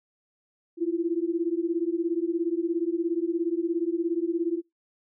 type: beating tone pair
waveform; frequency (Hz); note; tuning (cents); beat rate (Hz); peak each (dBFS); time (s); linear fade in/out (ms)
sine; 329.6 / 346.6; E4 / F4; 0 / -13; 17; -27; 0.77-4.62; 50
effects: noise-tail reverb RT60 0.2 s tail -24 dB re dry